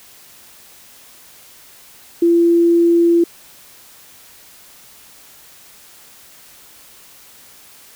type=tone; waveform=sine; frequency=340 Hz; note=F4; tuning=46 cents flat; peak=-9 dBFS; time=2.22-3.24 s; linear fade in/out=5 ms; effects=white hiss -44 dBFS RMS until 7.95 s